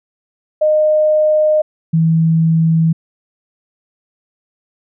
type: tone pair in turn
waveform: sine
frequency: 614 / 162.63 Hz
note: D#5 / E3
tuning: -23 / -23 cents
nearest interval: octave + major seventh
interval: 2300 cents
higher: first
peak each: -9 dBFS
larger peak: neither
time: 0.61-1.62 / 1.93-2.93 s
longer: first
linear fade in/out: 10 ms
effects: none